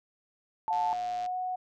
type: tone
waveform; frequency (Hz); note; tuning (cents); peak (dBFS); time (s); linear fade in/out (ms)
sine; 880; A5; 0; -27; 0.68-0.93; 0
type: tone with pitch glide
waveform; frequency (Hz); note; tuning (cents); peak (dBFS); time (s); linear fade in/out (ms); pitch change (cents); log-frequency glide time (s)
sine; 722 to 736.3; F#5 to F#5; -43 to -9; -30; 0.7-1.56; 10; +34; 1.21-1.37
type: click train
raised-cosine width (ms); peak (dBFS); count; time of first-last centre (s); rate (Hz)
0.2; -30; 60; 0.73-1.262; 111
effects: none